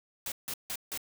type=noise bursts; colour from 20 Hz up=white; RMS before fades=-36 dBFS; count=4; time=0.26-0.976 s; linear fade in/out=2 ms; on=59 ms; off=160 ms; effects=none